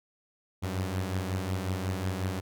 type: beating tone pair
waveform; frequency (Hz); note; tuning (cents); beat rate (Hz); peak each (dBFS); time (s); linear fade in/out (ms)
sawtooth; 92.5 / 98; F#2 / G2; 0 / 0; 5.5; -27 / -31; 0.62-2.41; 20
effects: none